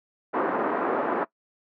pink band-pass noise, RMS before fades -26 dBFS, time 0.33-1.25 s, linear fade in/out 20 ms, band 280 to 1400 Hz, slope 24 dB/octave, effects noise-tail reverb RT60 0.1 s tail -20 dB re dry

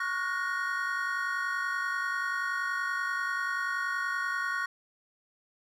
triangle chord, Gb major seventh, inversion second, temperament equal with one note detuned, 1108.7 / 1429.6 / 1480 / 1864.7 Hz, Db6 / F6 / Gb6 / Bb6, 0 / +40 / 0 / 0 cents, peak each -33 dBFS, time 0-4.66 s, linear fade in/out 5 ms, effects none

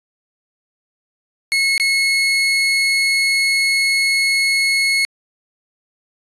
30% pulse tone with dropouts, 2181 Hz, C#7, 29 cents flat, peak -11 dBFS, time 1.52-5.05 s, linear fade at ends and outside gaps 0 ms, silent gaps 1.779-1.799 s, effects resampled to 24000 Hz

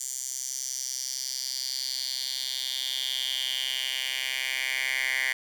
10% pulse tone with high-pass filter sweep, 130.81 Hz, C3, in tune, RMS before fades -31 dBFS, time 0-5.33 s, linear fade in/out 5 ms, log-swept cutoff 7000 to 2000 Hz, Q 4.3, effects none

